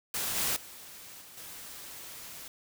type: noise with level steps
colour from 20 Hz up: white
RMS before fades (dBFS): -33 / -30 / -48 / -51 / -45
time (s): 0.14-2.48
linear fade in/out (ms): 2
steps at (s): 0.36 / 0.56 / 1.21 / 1.37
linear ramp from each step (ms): 5
effects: none